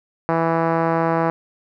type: tone with low-pass filter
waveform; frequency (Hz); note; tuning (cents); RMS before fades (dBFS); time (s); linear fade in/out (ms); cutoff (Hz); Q
5% pulse; 164.81; E3; 0; -19; 0.29-1.3; 0; 950; 0.93
effects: none